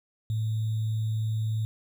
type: tone with sample-and-hold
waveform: sine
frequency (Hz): 109.6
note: A2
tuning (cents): -6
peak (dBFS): -25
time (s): 0.3-1.65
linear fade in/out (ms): 0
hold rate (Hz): 3675
effects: none